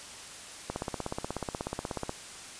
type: click train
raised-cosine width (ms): 1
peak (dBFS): -18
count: 24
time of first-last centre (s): 0.7-2.094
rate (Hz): 16.5
effects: white hiss -45 dBFS RMS until 2.59 s + resampled to 22050 Hz